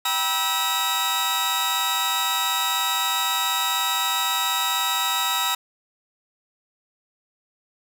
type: tone cluster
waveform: sawtooth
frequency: 781 / 966 / 1304 / 3769 Hz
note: G5 / B5 / E6 / A#7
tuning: -7 / -39 / -19 / +18 cents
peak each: -27 / -23 / -23 / -22 dBFS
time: 0.05-5.55 s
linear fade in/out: 5 ms
effects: none